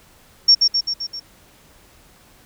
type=tone with echo; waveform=sine; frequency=5500 Hz; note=F8; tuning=27 cents flat; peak=-7 dBFS; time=0.48-0.55 s; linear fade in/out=10 ms; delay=130 ms; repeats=5; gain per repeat=-4 dB; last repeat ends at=1.2 s; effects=pink hiss -51 dBFS RMS until 2.45 s